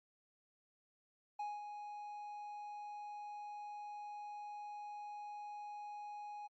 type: tone with ADSR envelope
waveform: triangle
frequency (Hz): 830.6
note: G#5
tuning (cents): 0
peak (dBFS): -36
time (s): 1.39-6.48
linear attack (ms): 7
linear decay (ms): 210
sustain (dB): -7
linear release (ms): 19
effects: MP3 32 kbps